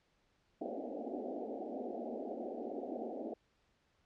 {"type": "band-pass noise", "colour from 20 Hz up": "pink", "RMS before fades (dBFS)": -42, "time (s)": [0.61, 3.34], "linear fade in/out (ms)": 5, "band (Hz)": [220, 770], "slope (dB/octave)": 96, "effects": ["pink hiss -75 dBFS RMS until 4.05 s", "low-pass 5000 Hz 12 dB/octave"]}